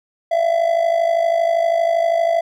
triangle tone with amplitude modulation, 670 Hz, E5, 28 cents sharp, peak -9 dBFS, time 0.31-2.41 s, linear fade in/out 10 ms, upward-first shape sine, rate 52.6 Hz, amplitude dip 70%, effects none

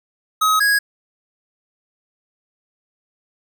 square tone pair in turn, 1270 / 1655.3 Hz, D#6 / G#6, +35 / -6 cents, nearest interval perfect fourth, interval 459 cents, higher second, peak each -14 dBFS, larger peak neither, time 0.41-0.6 / 0.6-0.79 s, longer neither, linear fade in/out 10 ms, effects none

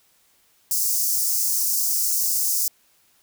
white high-pass noise, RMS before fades -22 dBFS, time 0.71-2.68 s, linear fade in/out 2 ms, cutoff 5100 Hz, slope 48 dB/octave, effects white hiss -61 dBFS RMS until 3.22 s

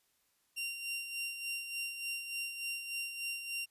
sawtooth tone with tremolo, 2766 Hz, F7, 17 cents flat, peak -32 dBFS, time 0.56-3.66 s, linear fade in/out 20 ms, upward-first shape sine, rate 3.4 Hz, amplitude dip 55%, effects white hiss -75 dBFS RMS until 3.7 s + resampled to 32000 Hz

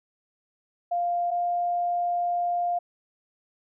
sine tone pair in turn, 698.5 / 701.6 Hz, F5 / F5, 0 / +8 cents, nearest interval unison, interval 8 cents, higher second, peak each -23 / -23 dBFS, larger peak neither, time 0.91-1.31 / 1.31-2.79 s, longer second, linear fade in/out 10 ms, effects none

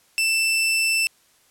sawtooth tone, 2662 Hz, E7, 16 cents sharp, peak -15 dBFS, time 0.18-1.07 s, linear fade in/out 0 ms, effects white hiss -59 dBFS RMS until 1.5 s + low-pass 12000 Hz 12 dB/octave

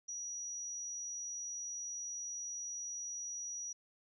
sine tone, 5810 Hz, F#8, 32 cents flat, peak -40 dBFS, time 0.08-3.73 s, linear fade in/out 10 ms, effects none

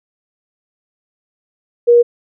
sine tone, 476.4 Hz, A#4, 38 cents sharp, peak -5 dBFS, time 1.87-2.03 s, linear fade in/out 20 ms, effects none

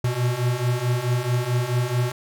square beating tone pair, 120 / 124.6 Hz, B2 / B2, -49 / +16 cents, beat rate 4.6 Hz, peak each -26 / -23 dBFS, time 0.04-2.12 s, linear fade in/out 5 ms, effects none

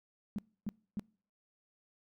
sine tone bursts, 206.2 Hz, G#3, 12 cents flat, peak -33 dBFS, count 3, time 0.36-0.995 s, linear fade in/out 0 ms, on 25 ms, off 280 ms, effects noise-tail reverb RT60 0.5 s tail -26 dB re dry

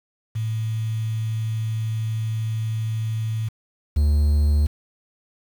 sine / triangle tone pair in turn, 110.9 / 73.8 Hz, A2 / D2, +14 / +9 cents, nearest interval perfect fifth, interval 705 cents, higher first, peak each -22 / -13 dBFS, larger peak second, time 0.35-3.49 / 3.96-4.67 s, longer first, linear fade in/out 10 ms, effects 7-bit

